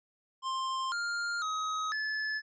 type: tone with pitch steps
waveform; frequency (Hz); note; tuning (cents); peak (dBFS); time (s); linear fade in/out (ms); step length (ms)
square; 1052 / 1403 / 1267 / 1728; C6 / F6 / D#6 / A6; +9 / +8 / +31 / -32; -32; 0.42-2.42; 50; 500
effects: resampled to 16000 Hz